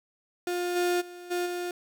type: tone with level steps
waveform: 35% pulse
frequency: 354 Hz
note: F4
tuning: 23 cents sharp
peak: -26 / -22 / -40 / -25 / -29 dBFS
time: 0.47-1.71 s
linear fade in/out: 2 ms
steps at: 0.75 / 1 / 1.3 / 1.45 s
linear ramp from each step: 20 ms
effects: none